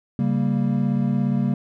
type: chord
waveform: triangle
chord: G diminished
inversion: second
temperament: equal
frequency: 138.59 / 196 / 233.1 Hz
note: Db3 / G3 / Bb3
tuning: 0 / 0 / 0 cents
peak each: -21 dBFS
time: 0.19-1.54 s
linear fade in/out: 2 ms
effects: none